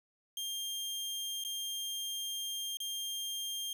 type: tone with dropouts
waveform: sawtooth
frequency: 3200 Hz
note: G7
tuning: 35 cents sharp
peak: -33 dBFS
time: 0.37-3.73 s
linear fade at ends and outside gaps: 2 ms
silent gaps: 1.439-1.448 / 2.771-2.802 s
effects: none